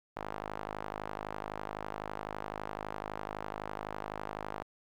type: tone with band-pass filter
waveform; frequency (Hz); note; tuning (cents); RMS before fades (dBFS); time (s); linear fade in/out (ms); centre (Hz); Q
sawtooth; 51.91; G#1; 0; -41; 0.16-4.63; 5; 920; 1.3
effects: 10-bit

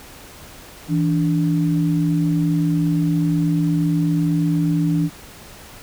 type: tone pair together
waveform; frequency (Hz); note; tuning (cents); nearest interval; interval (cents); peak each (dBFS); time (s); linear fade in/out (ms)
sine; 164 / 292.2; E3 / D4; -9 / -9; minor seventh; 1000; -17 / -20; 0.88-5.1; 50
effects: pink hiss -41 dBFS RMS until 5.82 s

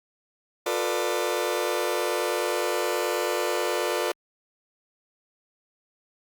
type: chord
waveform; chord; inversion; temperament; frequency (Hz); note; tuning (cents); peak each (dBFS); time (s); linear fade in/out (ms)
sawtooth; B half-diminished seventh; second; just; 355.6 / 444.5 / 493.9 / 592.7; F4 / A4 / B4 / D5; +31 / +18 / 0 / +16; -26; 0.66-4.12; 5
effects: Opus 48 kbps

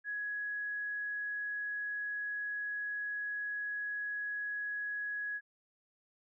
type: tone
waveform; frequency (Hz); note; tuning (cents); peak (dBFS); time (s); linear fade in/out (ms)
sine; 1673; G#6; +12; -35; 0.04-5.41; 50
effects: none

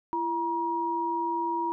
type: tone pair together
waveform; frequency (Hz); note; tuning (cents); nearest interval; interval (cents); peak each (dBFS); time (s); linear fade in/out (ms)
sine; 337.4 / 953; E4 / A#5; +40 / +38; octave + tritone; 1798; -32 / -27; 0.13-1.72; 0
effects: none

